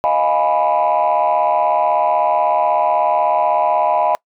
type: chord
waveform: sine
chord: F half-diminished seventh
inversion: third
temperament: equal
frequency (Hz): 622.3 / 698.5 / 830.6 / 987.8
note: Eb5 / F5 / Ab5 / Cb6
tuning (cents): 0 / 0 / 0 / 0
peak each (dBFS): -17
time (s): 0.04-4.15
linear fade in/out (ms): 0
effects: noise-tail reverb RT60 0.1 s tail -26 dB re dry + tanh soft clip ceiling -7 dBFS